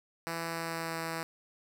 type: tone with pitch glide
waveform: 5% pulse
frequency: 166.2 to 163.91 Hz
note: E3 to E3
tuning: +15 to -10 cents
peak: -23 dBFS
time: 0.27-1.23 s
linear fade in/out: 0 ms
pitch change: -25 cents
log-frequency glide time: 0.43-0.99 s
effects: none